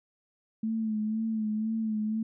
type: tone with vibrato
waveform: sine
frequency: 218.6 Hz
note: A3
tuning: 11 cents flat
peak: -27 dBFS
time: 0.63-2.23 s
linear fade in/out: 5 ms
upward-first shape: sine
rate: 2 Hz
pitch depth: 42 cents each way
effects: none